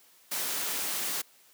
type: noise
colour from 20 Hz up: white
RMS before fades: -32 dBFS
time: 0.31-1.22 s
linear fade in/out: 10 ms
effects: white hiss -60 dBFS RMS until 1.53 s + high-pass 200 Hz 12 dB/octave